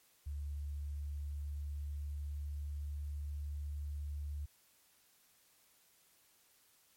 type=tone with pitch glide; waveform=sine; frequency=72.4 to 73.03 Hz; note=D2 to D2; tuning=-24 to -9 cents; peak=-38 dBFS; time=0.26-4.46 s; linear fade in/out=10 ms; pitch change=+15 cents; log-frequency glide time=0.5-3.57 s; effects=white hiss -69 dBFS RMS until 6.96 s + MP3 64 kbps